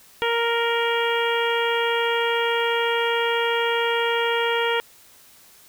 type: harmonic tone with a mistuned harmonic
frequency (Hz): 466.2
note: A#4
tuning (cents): 0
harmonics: 1 / 2 / 3 / 4 / 5 / 6 / 7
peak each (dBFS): -23 / -26 / -28 / -29 / -30 / -31 / -31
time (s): 0.22-4.8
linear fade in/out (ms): 0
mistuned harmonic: 6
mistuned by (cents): +18
effects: white hiss -51 dBFS RMS until 5.68 s